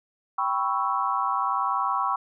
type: chord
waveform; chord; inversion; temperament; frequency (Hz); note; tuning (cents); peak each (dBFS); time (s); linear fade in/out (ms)
sine; C# half-diminished seventh; second; equal; 784 / 987.8 / 1108.7 / 1318.5; G5 / B5 / C#6 / E6; 0 / 0 / 0 / 0; -30 / -28 / -26 / -30; 0.38-2.16; 5
effects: none